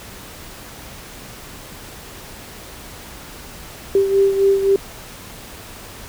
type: beating tone pair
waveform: sine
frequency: 392 / 395.8 Hz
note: G4 / G4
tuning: 0 / +17 cents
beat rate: 3.8 Hz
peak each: -13 / -20 dBFS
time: 3.95-4.76 s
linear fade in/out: 2 ms
effects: pink hiss -37 dBFS RMS until 6.08 s